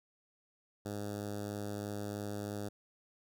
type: tone with notch filter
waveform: 10% pulse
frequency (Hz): 103.1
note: G#2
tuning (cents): -12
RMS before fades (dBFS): -40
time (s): 0.85-2.69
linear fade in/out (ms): 10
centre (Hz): 2300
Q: 0.69
effects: none